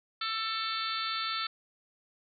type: harmonic tone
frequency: 444.2 Hz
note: A4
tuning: 16 cents sharp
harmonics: 3 / 4 / 5 / 6 / 7 / 8 / 9 / 10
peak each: -34 / -43 / -42 / -44 / -45 / -38 / -41 / -39 dBFS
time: 0.21-1.47 s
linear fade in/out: 5 ms
effects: none